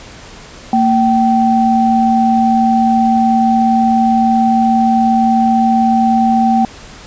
sine tone pair together, 229.1 / 772 Hz, A#3 / G5, -30 / -27 cents, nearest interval octave + major sixth, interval 2103 cents, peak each -11 dBFS, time 0.73-6.65 s, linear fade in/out 2 ms, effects pink hiss -35 dBFS RMS until 7.06 s + resampled to 16000 Hz

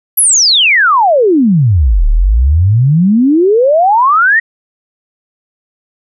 sine exponential two-way sweep, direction down then up, 12000 to 34.65 to 1915 Hz, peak -5 dBFS, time 0.17-4.4 s, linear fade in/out 10 ms, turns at 2.07 s, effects none

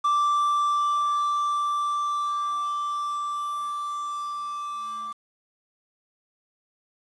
triangle tone with level ramp, 1172 Hz, D6, 4 cents flat, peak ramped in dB -17 to -29 dBFS, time 0.04-5.13 s, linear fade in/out 10 ms, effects resampled to 22050 Hz + 8-bit

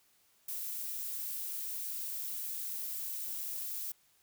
violet noise, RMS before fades -39 dBFS, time 0.48-3.92 s, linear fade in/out 5 ms, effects white hiss -69 dBFS RMS until 4.22 s

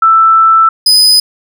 sine / 40% pulse tone pair in turn, 1325 / 5003 Hz, E6 / D#8, +9 / +9 cents, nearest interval octave + major seventh, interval 2300 cents, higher second, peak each -3 dBFS, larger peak neither, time 0.02-0.69 / 0.86-1.2 s, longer first, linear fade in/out 5 ms, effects none

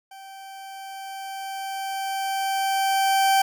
40% pulse tone with level ramp, 777 Hz, G5, 16 cents flat, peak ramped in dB -40 to -15 dBFS, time 0.11-3.42 s, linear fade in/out 5 ms, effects none

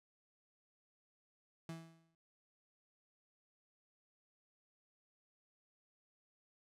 35% pulse tone with exponential decay, 164.2 Hz, E3, 6 cents flat, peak -40 dBFS, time 1.69-2.15 s, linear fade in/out 2 ms, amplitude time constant 100 ms, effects low-pass 11000 Hz 12 dB/octave

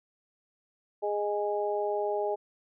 harmonic tone, 206.6 Hz, G#3, 9 cents flat, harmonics 2 / 3 / 4, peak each -30 / -32 / -33 dBFS, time 1.02-2.36 s, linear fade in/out 20 ms, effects none

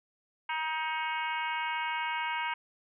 harmonic tone, 315.7 Hz, D#4, 25 cents sharp, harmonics 3 / 4 / 5 / 6 / 7 / 8 / 9 / 10, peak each -33 / -43 / -38 / -46 / -37 / -44 / -42 / -52 dBFS, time 0.49-2.54 s, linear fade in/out 5 ms, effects none

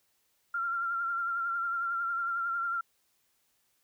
sine tone with vibrato, 1376 Hz, F6, 26 cents flat, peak -29 dBFS, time 0.54-2.81 s, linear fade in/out 5 ms, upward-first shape triangle, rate 11 Hz, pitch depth 45 cents each way, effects white hiss -73 dBFS RMS until 3.83 s

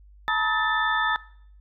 sine tone cluster, 872 / 954 / 1278 / 1766 / 3550 Hz, A5 / A#5 / D#6 / A6 / A7, -16 / +40 / +46 / +6 / +15 cents, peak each -29 / -30 / -26 / -25 / -33 dBFS, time 0.28-1.16 s, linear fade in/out 0 ms, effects noise-tail reverb RT60 0.6 s tail -20 dB re dry + added 50 Hz sine -48 dBFS peak until 1.6 s

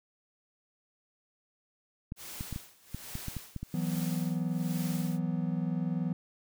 clicks, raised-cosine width 5 ms, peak -24 dBFS, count 10, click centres 2.121 / 2.409 / 2.527 / 2.561 / 2.946 / 3.154 / 3.283 / 3.367 / 3.563 / 3.63 s
white noise with tremolo, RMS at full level -43 dBFS, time 2.16-5.2 s, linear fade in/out 50 ms, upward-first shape sine, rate 1.2 Hz, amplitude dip 90%
triangle chord, E suspended second, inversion none, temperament just, 164.81 / 185.42 / 247.2 Hz, E3 / F#3 / B3, 0 / +4 / +2 cents, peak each -30 / -32 / -34 dBFS, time 3.74-6.13 s, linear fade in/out 2 ms
effects none

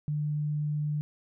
sine tone, 149.3 Hz, D3, 29 cents sharp, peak -27 dBFS, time 0.08-1.01 s, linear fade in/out 0 ms, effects none

